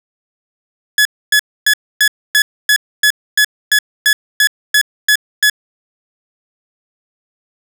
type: tone bursts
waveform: sawtooth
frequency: 1700 Hz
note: G#6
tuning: 40 cents sharp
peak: -4 dBFS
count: 14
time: 0.98-5.498 s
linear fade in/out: 2 ms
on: 72 ms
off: 270 ms
effects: none